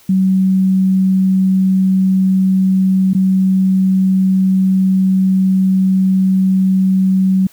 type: tone with dropouts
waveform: sine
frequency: 189.2 Hz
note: F#3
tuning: 39 cents sharp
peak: -9 dBFS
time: 0.09-7.47 s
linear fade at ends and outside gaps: 5 ms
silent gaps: 3.134-3.148 s
effects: white hiss -47 dBFS RMS until 7.52 s